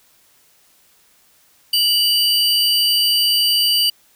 square tone pair together, 2951 / 4684 Hz, F#7 / D8, -5 / -5 cents, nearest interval minor sixth, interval 800 cents, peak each -17 dBFS, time 1.73-3.9 s, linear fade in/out 5 ms, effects white hiss -55 dBFS RMS until 4.15 s

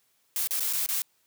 blue noise with dropouts, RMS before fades -28 dBFS, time 0.36-1.02 s, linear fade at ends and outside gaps 1 ms, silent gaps 0.473-0.508 / 0.597-0.605 / 0.728-0.733 / 0.862-0.888 s, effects white hiss -69 dBFS RMS until 1.26 s + high-pass 80 Hz 12 dB/octave

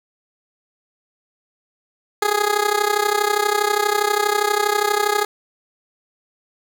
15% pulse tone with amplitude modulation, 415.3 Hz, G#4, in tune, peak -7 dBFS, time 2.22-5.25 s, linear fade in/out 5 ms, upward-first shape sine, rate 32.4 Hz, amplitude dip 80%, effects none

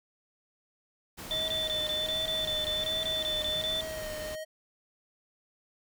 pink noise, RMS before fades -42 dBFS, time 1.17-4.36 s, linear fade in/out 20 ms
square tone with vibrato, 625 Hz, D#5, 8 cents sharp, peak -37 dBFS, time 1.3-4.45 s, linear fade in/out 20 ms, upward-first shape sine, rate 1.3 Hz, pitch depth 29 cents each way
sine tone bursts, 3520 Hz, A7, in tune, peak -29 dBFS, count 13, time 1.31-3.808 s, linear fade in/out 0 ms, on 170 ms, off 24 ms
effects none

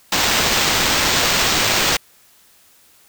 blue noise with sample-and-hold, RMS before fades -17 dBFS, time 0.12-1.97 s, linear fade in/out 5 ms, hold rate 11025 Hz, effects white hiss -52 dBFS RMS until 3.08 s

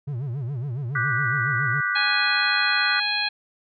triangle tone with vibrato, 130 Hz, C3, 11 cents flat, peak -24 dBFS, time 0.07-1.81 s, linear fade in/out 10 ms, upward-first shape sine, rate 7.2 Hz, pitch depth 220 cents each way
sine chord, G major seventh, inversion second, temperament just, 1176 / 1470 / 1568 / 1960 Hz, D6 / F#6 / G6 / B6, +2 / -12 / 0 / -14 cents, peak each -29 / -24 / -29 / -28 dBFS, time 0.95-3 s, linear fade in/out 5 ms
harmonic tone, 830.6 Hz, G#5, in tune, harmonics 1 / 2 / 3 / 4 / 5, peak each -32 / -28 / -27 / -30 / -26 dBFS, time 1.95-3.29 s, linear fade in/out 10 ms
effects none

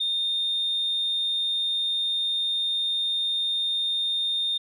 sine tone, 3646 Hz, A#7, 39 cents flat, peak -22 dBFS, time 0-4.58 s, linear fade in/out 10 ms, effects tanh soft clip ceiling -19 dBFS

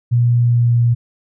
sine tone with pitch glide, 120 to 118.83 Hz, B2 to A#2, -49 to +34 cents, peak -10 dBFS, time 0.11-0.95 s, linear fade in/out 20 ms, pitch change -17 cents, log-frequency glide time 0.42-0.79 s, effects none

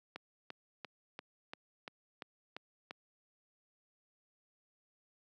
click train, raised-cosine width 0.3 ms, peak -27 dBFS, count 9, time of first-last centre 0.16-2.909 s, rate 2.91 Hz, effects high-pass 200 Hz 12 dB/octave

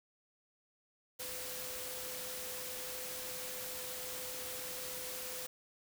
sine tone in noise, 506 Hz, B4, 42 cents sharp, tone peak -49 dBFS, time 1.19-5.47 s, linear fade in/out 10 ms, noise white, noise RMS -43 dBFS, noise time 1.19-5.47 s, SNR -9 dB, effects none

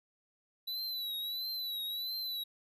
square tone with vibrato, 3951 Hz, B7, in tune, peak -36 dBFS, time 0.67-2.44 s, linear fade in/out 10 ms, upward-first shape triangle, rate 1.5 Hz, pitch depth 86 cents each way, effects none

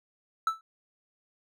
triangle tone with exponential decay, 1318.5 Hz, E6, in tune, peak -18 dBFS, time 0.47-0.61 s, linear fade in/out 2 ms, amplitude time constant 30 ms, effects none

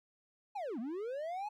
triangle linear two-way sweep, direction down then up, 860 to 210.4 to 860 Hz, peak -35 dBFS, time 0.55-1.49 s, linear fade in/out 10 ms, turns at 0.79 s, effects none

